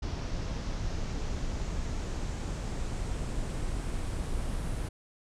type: noise with low-pass filter sweep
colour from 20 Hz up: brown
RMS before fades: -33 dBFS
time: 0.02-4.89 s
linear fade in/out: 10 ms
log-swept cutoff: 5500 to 10000 Hz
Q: 2.3
effects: none